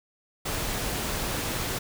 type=noise; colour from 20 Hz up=pink; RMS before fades=-30 dBFS; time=0.45-1.79 s; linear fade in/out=10 ms; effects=none